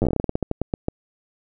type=slowing click train; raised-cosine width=2 ms; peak=-8 dBFS; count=18; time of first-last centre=0.02-0.884 s; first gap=9 ms; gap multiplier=1.19; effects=none